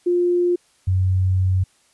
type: tone pair in turn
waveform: sine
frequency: 352.5 / 93.37 Hz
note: F4 / F#2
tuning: +16 / +16 cents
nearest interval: octave + major seventh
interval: 2300 cents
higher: first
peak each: -15 dBFS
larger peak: neither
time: 0.06-0.56 / 0.87-1.64 s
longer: second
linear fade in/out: 10 ms
effects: white hiss -59 dBFS RMS until 1.93 s + resampled to 24000 Hz